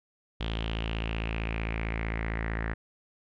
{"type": "tone with low-pass filter sweep", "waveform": "sawtooth", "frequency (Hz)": 55.5, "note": "A1", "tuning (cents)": 16, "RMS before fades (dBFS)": -32, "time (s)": [0.4, 2.74], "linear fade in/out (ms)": 10, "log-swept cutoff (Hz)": [3300, 1800], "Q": 5.6, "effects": []}